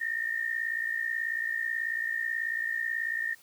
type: tone pair together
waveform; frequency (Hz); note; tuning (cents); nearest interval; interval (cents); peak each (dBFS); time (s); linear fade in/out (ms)
sine; 1806.4 / 1864.7; A6 / A#6; +45 / 0; minor second; 55; -31 / -32; 0-3.35; 20
effects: white hiss -58 dBFS RMS until 3.42 s